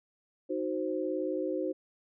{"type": "chord", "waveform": "sine", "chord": "C diminished", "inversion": "first", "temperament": "equal", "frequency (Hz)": [311.1, 370, 523.3], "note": ["Eb4", "Gb4", "C5"], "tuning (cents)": [0, 0, 0], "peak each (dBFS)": -34, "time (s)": [0.49, 1.73], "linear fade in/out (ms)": 20, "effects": []}